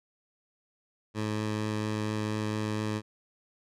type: tone with vibrato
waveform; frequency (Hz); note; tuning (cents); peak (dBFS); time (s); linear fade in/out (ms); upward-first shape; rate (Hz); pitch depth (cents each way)
15% pulse; 107.2; A2; -45; -23; 1.14-3.02; 50; triangle; 4.3; 9
effects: low-pass 8000 Hz 12 dB/octave